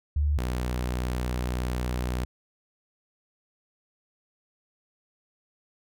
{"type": "tone pair in turn", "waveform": ["sine", "sawtooth"], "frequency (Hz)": [73.42, 61.74], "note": ["D2", "B1"], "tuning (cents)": [0, 0], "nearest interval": "minor third", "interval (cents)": 300, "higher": "first", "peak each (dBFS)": [-21, -23], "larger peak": "first", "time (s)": [[0.16, 0.38], [0.38, 2.25]], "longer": "second", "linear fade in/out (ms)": 5, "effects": []}